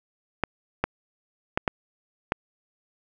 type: clicks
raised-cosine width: 0.5 ms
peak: -7 dBFS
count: 5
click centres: 0.437 / 0.84 / 1.575 / 1.678 / 2.321 s
effects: none